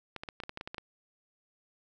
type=clicks; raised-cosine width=0.3 ms; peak=-23 dBFS; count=11; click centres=0.163 / 0.235 / 0.288 / 0.402 / 0.436 / 0.494 / 0.574 / 0.611 / 0.675 / 0.745 / 0.782 s; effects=none